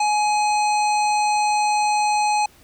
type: harmonic tone with a mistuned harmonic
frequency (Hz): 840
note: G#5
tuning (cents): +19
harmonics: 1 / 3 / 5 / 7 / 9 / 10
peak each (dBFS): -17 / -27 / -31 / -34 / -36 / -37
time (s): 0-2.46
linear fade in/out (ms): 5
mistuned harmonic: 7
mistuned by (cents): +42
effects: pink hiss -52 dBFS RMS until 2.63 s